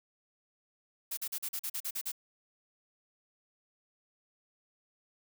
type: noise bursts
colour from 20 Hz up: blue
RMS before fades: -36 dBFS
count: 10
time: 1.11-2.119 s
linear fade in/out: 10 ms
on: 64 ms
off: 41 ms
effects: none